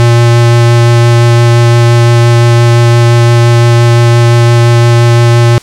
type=tone with vibrato; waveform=square; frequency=118.3 Hz; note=A#2; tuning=26 cents sharp; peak=-3 dBFS; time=0-5.58 s; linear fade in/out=0 ms; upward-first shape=sine; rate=5.8 Hz; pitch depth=8 cents each way; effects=white hiss -34 dBFS RMS until 5.62 s + low-pass 8000 Hz 12 dB/octave